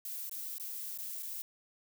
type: noise with dropouts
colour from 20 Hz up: violet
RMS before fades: -41 dBFS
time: 0.05-1.42 s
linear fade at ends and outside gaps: 1 ms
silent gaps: 0.295-0.313 / 0.582-0.598 / 0.976-0.986 / 1.225-1.23 s
effects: none